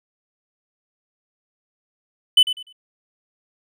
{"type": "tone with echo", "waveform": "triangle", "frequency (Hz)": 3002, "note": "F#7", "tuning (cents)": 24, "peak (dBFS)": -7, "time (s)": [2.37, 2.43], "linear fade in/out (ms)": 5, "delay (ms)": 99, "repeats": 3, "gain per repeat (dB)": -12, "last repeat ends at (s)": 2.727, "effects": []}